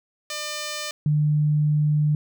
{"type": "tone pair in turn", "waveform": ["5% pulse", "sine"], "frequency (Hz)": [600, 150], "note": ["D5", "D3"], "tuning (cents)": [37, 37], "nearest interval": "2 octaves", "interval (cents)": 2400, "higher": "first", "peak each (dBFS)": [-17, -17], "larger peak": "neither", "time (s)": [[0.3, 0.91], [1.06, 2.15]], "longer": "second", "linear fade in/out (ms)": 2, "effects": []}